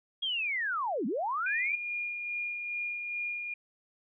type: linear two-way sweep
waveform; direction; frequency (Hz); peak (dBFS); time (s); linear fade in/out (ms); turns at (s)
sine; down then up; 3318 to 192.9 to 2481; -29; 0.22-1.76; 10; 1.06
type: tone with tremolo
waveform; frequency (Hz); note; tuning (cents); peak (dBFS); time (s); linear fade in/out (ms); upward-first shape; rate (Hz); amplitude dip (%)
sine; 2423; D#7; -47; -31; 1.46-3.54; 5; sine; 2.4; 35
effects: none